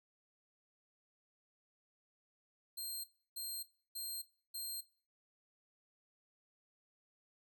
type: tone bursts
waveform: 15% pulse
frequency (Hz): 4186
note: C8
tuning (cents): 0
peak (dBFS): -35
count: 4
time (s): 2.77-4.81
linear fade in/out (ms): 10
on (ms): 270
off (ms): 320
effects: noise-tail reverb RT60 0.4 s tail -18 dB re dry